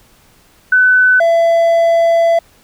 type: tone pair in turn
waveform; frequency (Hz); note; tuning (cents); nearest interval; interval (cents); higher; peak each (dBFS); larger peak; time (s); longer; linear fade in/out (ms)
sine / triangle; 1505 / 670.4; F#6 / E5; +29 / +29; octave + major second; 1400; first; -6; neither; 0.72-1.2 / 1.2-2.39; second; 5
effects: pink hiss -49 dBFS RMS until 2.63 s